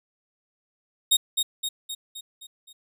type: tone with echo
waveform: sawtooth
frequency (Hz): 3729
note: A#7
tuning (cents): 0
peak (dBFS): -13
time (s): 1.11-1.17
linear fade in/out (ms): 10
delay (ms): 260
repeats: 6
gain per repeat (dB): -5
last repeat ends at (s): 2.73
effects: none